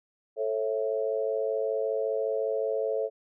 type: chord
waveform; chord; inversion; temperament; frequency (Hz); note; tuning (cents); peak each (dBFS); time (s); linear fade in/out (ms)
sine; A major; none; equal with one note detuned; 440 / 545.2 / 659.3; A4 / C#5 / E5; 0 / -29 / 0; -29 / -30 / -33; 0.36-3.1; 50
effects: none